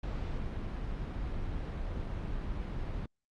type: noise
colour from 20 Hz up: brown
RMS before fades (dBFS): -36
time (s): 0.03-3.06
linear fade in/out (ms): 5
effects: low-pass 4000 Hz 12 dB/octave + Opus 48 kbps